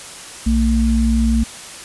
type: tone pair together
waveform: sine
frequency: 60.02 / 226.6 Hz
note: B1 / A#3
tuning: -49 / -49 cents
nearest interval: octave + major seventh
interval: 2300 cents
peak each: -15 dBFS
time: 0.46-1.44 s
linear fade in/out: 10 ms
effects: white hiss -34 dBFS RMS until 1.84 s + resampled to 24000 Hz